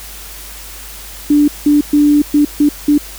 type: tone bursts at uneven times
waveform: sine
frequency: 293.7 Hz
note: D4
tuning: in tune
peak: -6 dBFS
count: 6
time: 1.3-1.48 / 1.66-1.81 / 1.93-2.22 / 2.34-2.45 / 2.6-2.69 / 2.88-2.98 s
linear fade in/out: 5 ms
effects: added 50 Hz sine -34 dBFS peak until 3.18 s + white hiss -32 dBFS RMS until 3.18 s